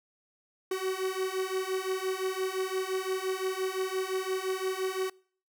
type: beating tone pair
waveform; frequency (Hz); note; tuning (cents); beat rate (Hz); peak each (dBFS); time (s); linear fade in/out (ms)
45% pulse; 373.9 / 379.7; F#4 / F#4; +18 / +45; 5.8; -33 / -32; 0.71-5.1; 5
effects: noise-tail reverb RT60 0.5 s tail -24 dB re dry